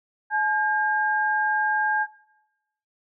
sine tone pair together, 854 / 1610.2 Hz, G#5 / G6, +48 / +46 cents, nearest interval major seventh, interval 1098 cents, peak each -23 dBFS, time 0.3-2.07 s, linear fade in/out 50 ms, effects noise-tail reverb RT60 0.9 s tail -19 dB re dry

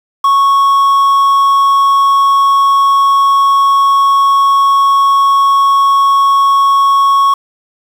triangle tone with quantisation, 1105 Hz, C#6, 6 cents flat, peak -4 dBFS, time 0.24-7.34 s, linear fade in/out 5 ms, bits 5, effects none

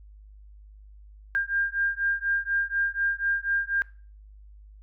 sine beating tone pair, 1600 / 1604.1 Hz, G6 / G6, +35 / +39 cents, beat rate 4.1 Hz, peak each -27 dBFS, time 1.35-3.82 s, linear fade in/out 0 ms, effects noise-tail reverb RT60 0.4 s tail -21 dB re dry + added 51 Hz sine -46 dBFS peak until 4.82 s

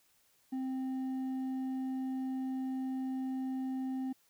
sine tone with hard clipping, 261.6 Hz, C4, in tune, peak -35 dBFS, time 0.52-4.13 s, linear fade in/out 10 ms, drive 4 dB, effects white hiss -70 dBFS RMS until 4.29 s

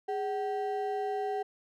triangle ring-modulated tone, 586 Hz, D5, 4 cents flat, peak -25 dBFS, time 0.08-1.43 s, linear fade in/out 10 ms, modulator 173 Hz, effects none

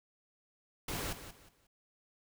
pink noise with echo, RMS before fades -38 dBFS, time 0.88-1.13 s, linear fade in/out 5 ms, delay 180 ms, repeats 3, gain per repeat -11 dB, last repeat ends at 1.67 s, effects none

